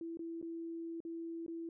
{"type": "tone with dropouts", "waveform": "sine", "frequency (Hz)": 332.1, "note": "E4", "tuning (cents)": 13, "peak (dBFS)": -40, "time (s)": [0.01, 1.69], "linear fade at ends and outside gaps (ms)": 2, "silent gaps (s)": [[0.172, 0.192], [0.415, 0.426], [1.004, 1.05], [1.464, 1.48]], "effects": []}